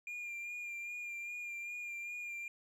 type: tone with vibrato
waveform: triangle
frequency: 2405 Hz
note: D7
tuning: 41 cents sharp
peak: -39 dBFS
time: 0.07-2.48 s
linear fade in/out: 2 ms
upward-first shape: sine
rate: 2.5 Hz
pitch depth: 25 cents each way
effects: none